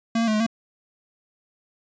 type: tone with pitch steps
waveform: square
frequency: 228.1 / 230.2 / 216.1 / 213.2 / 227.7 Hz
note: A#3 / A#3 / A3 / G#3 / A#3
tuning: -37 / -22 / -31 / +46 / -40 cents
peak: -20 dBFS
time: 0.15-0.465 s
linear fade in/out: 5 ms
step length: 63 ms
effects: resampled to 16000 Hz